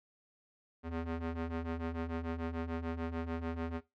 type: ring-modulated tone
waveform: sawtooth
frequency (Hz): 164.81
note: E3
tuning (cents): 0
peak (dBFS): -29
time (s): 0.83-3.81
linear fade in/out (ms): 50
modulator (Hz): 85.8
effects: noise-tail reverb RT60 0.2 s tail -17 dB re dry + low-pass 2000 Hz 12 dB/octave